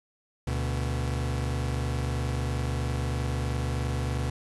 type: tone pair together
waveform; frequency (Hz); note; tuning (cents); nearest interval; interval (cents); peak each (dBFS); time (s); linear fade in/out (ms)
40% pulse; 72.5 / 121.93; D2 / B2; -22 / -22; major sixth; 900; -29 / -29; 0.47-4.3; 5
effects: resampled to 24000 Hz + 9-bit